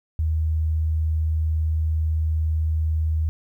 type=tone; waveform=sine; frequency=78.9 Hz; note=D#2; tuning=25 cents sharp; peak=-19 dBFS; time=0.19-3.29 s; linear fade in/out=0 ms; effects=10-bit